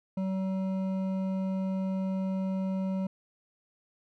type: tone with hard clipping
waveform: triangle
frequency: 190 Hz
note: F#3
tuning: 46 cents sharp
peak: -30 dBFS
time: 0.17-3.07 s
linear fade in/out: 5 ms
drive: 13 dB
effects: none